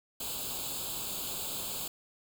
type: noise with comb filter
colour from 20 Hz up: white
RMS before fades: -37 dBFS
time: 0.2-1.88 s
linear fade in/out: 5 ms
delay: 0.26 ms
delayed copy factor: +0.9
effects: none